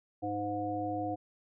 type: harmonic tone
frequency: 103.2 Hz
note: G#2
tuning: 10 cents flat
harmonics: 1 / 3 / 5 / 7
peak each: -42 / -36 / -40 / -35 dBFS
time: 0.22-1.16 s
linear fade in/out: 20 ms
effects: none